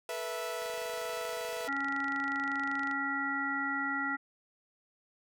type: chord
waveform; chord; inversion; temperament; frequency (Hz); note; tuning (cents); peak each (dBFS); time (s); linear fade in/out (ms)
sawtooth; A suspended second; none; equal with one note detuned; 440 / 488.2 / 659.3; A4 / B4 / E5; 0 / -20 / 0; -40 / -35 / -34; 0.09-1.68; 2
type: click train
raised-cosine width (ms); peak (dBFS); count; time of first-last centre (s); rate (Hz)
0.2; -29; 59; 0.62-2.912; 25.3
type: harmonic tone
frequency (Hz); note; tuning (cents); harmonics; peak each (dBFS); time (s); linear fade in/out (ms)
277.2; C#4; 0; 1 / 3 / 5 / 7; -38 / -40 / -34 / -35; 1.67-4.17; 20
effects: none